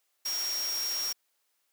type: tone in noise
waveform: sine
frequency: 5588 Hz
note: F8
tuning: in tune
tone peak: -30 dBFS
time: 0.25-1.13 s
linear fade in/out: 10 ms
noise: white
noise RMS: -38 dBFS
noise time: 0.25-1.13 s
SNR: +5 dB
effects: white hiss -75 dBFS RMS until 1.72 s + high-pass 400 Hz 12 dB/octave